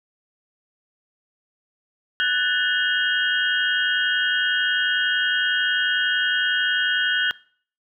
sine tone cluster, 1487 / 1677 / 1768 / 2859 / 3212 Hz, F#6 / G#6 / A6 / F7 / G7, +8 / +16 / +8 / +40 / +41 cents, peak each -21 / -30 / -27 / -26 / -25 dBFS, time 2.2-7.31 s, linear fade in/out 0 ms, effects noise-tail reverb RT60 0.5 s tail -22 dB re dry

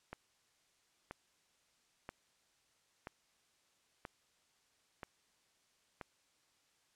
click train, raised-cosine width 0.5 ms, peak -29 dBFS, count 7, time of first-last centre 0.13-6.012 s, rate 1.02 Hz, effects white hiss -74 dBFS RMS until 6.95 s + low-pass 8000 Hz 12 dB/octave

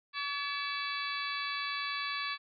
harmonic tone with a mistuned harmonic, 570 Hz, C#5, 48 cents sharp, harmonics 2 / 3 / 4 / 5 / 6 / 7 / 8, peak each -38 / -40 / -41 / -42 / -43 / -43 / -44 dBFS, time 0.13-2.38 s, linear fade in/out 50 ms, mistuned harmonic 5, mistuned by -120 cents, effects none

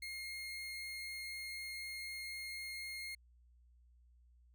30% pulse tone, 2138 Hz, C7, 37 cents sharp, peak -40 dBFS, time 0.02-3.15 s, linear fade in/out 5 ms, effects added 60 Hz sine -63 dBFS peak until 4.54 s

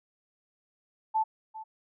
sine tone with echo, 877 Hz, A5, 6 cents flat, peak -23 dBFS, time 1.14-1.24 s, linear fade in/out 20 ms, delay 400 ms, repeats 1, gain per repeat -15 dB, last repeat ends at 1.64 s, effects none

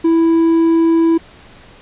sine tone with hard clipping, 329.6 Hz, E4, in tune, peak -10 dBFS, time 0.04-1.18 s, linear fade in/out 10 ms, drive 3 dB, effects pink hiss -42 dBFS RMS until 1.81 s + resampled to 8000 Hz

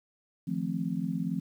sine chord, F dominant seventh, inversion third, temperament just, 157.15 / 174.61 / 218.3 / 261.9 Hz, Eb3 / F3 / A3 / C4, +18 / 0 / -13 / +2 cents, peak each -37 / -32 / -35 / -35 dBFS, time 0.47-1.4 s, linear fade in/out 10 ms, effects 10-bit

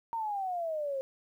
sine exponential sweep, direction down, 932.3 to 526 Hz, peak -31 dBFS, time 0.13-1.01 s, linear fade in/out 0 ms, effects 11-bit

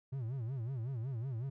triangle tone with vibrato, 123.47 Hz, B2, in tune, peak -34 dBFS, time 0.12-1.5 s, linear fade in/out 10 ms, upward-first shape sine, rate 5.4 Hz, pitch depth 200 cents each way, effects none

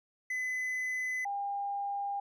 triangle / sine tone pair in turn, 2016 / 803.3 Hz, B6 / G5, +35 / +42 cents, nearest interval octave + major third, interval 1593 cents, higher first, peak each -30 / -32 dBFS, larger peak first, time 0.3-1.25 / 1.25-2.2 s, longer neither, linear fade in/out 5 ms, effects none

